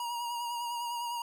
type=tone with vibrato; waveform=square; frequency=950 Hz; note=A#5; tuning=33 cents sharp; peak=-34 dBFS; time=0-1.22 s; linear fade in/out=2 ms; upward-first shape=sine; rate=9.9 Hz; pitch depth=30 cents each way; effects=none